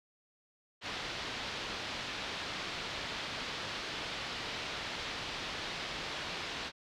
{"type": "low-pass noise", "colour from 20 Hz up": "white", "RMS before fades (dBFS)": -40, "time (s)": [0.81, 6.72], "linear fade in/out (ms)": 50, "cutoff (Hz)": 4300, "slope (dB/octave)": 24, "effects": []}